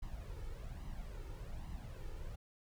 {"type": "noise with flanger", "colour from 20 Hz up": "brown", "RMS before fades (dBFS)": -45, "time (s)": [0.02, 2.36], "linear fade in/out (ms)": 10, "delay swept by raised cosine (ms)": [0.99, 2.29], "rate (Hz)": 1.2, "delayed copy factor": 0.65, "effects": []}